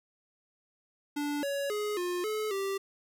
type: tone with pitch steps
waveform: square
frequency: 291.3 / 561 / 418.9 / 355.5 / 429.8 / 391.2 Hz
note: D4 / C#5 / G#4 / F4 / A4 / G4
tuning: -14 / +21 / +15 / +31 / -41 / -4 cents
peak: -31 dBFS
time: 1.16-2.78 s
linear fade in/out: 10 ms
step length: 270 ms
effects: none